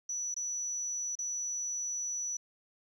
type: tone with dropouts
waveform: sine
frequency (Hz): 5920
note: F#8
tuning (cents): 0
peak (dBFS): -32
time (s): 0.09-2.37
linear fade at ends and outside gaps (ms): 5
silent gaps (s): 0.343-0.364 / 1.154-1.188
effects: tanh soft clip ceiling -29 dBFS + 12-bit